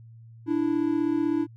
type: tone pair together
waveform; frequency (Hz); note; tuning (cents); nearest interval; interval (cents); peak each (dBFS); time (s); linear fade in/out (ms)
triangle; 293.6 / 329.6; D4 / E4; 0 / 0; major second; 200; -23 / -23; 0.46-1.47; 50
effects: added 114 Hz sine -45 dBFS peak until 1.56 s